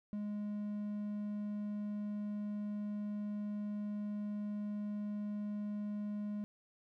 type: tone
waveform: triangle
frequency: 207.7 Hz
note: G#3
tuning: in tune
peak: -35 dBFS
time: 0.13-6.44 s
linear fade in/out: 0 ms
effects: none